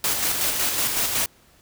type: noise with tremolo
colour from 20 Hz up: white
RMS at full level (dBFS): -22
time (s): 0.04-1.26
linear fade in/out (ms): 2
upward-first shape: square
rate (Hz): 5.4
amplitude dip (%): 35
effects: pink hiss -56 dBFS RMS until 1.61 s